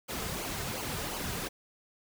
pink noise with flanger, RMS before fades -36 dBFS, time 0.08-1.49 s, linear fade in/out 20 ms, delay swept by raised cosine 0.53 to 3.63 ms, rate 2.8 Hz, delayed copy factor -0.65, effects none

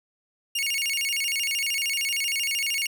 sawtooth tone with vibrato, 2489 Hz, D#7, in tune, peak -21 dBFS, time 0.55-2.87 s, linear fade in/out 5 ms, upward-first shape square, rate 13 Hz, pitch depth 210 cents each way, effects none

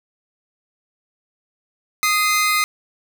sawtooth tone pair together, 1245.6 / 2075 Hz, D#6 / C7, +2 / -15 cents, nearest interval major sixth, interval 883 cents, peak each -15 dBFS, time 2.03-2.64 s, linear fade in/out 0 ms, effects none

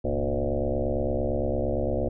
sine tone with frequency modulation, 299.3 Hz, D4, 33 cents sharp, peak -23 dBFS, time 0.04-2.09 s, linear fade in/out 10 ms, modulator 68.8 Hz, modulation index 4.8, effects none

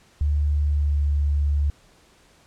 sine tone with pitch glide, 73.42 to 72.41 Hz, D2 to D2, 0 to -24 cents, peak -18 dBFS, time 0.21-1.7 s, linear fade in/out 0 ms, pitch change -24 cents, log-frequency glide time 0.67-0.99 s, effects pink hiss -56 dBFS RMS until 2.46 s + low-pass 9000 Hz 12 dB/octave

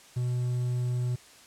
triangle tone with quantisation, 123.47 Hz, B2, in tune, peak -24 dBFS, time 0.16-1.16 s, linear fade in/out 10 ms, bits 9, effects white hiss -53 dBFS RMS until 1.46 s + low-pass 9000 Hz 12 dB/octave

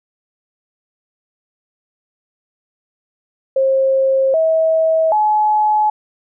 sine tone with pitch steps, 534 / 644 / 851 Hz, C5 / E5 / G#5, +35 / -41 / +42 cents, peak -11 dBFS, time 3.56-5.9 s, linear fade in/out 5 ms, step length 780 ms, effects none

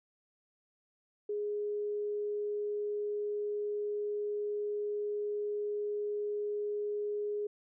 sine tone, 415.3 Hz, G#4, in tune, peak -32 dBFS, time 1.29-7.47 s, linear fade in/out 5 ms, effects none

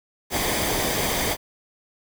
pink noise with comb filter, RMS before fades -24 dBFS, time 0.3-1.37 s, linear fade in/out 50 ms, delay 0.73 ms, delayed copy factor -0.5, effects none

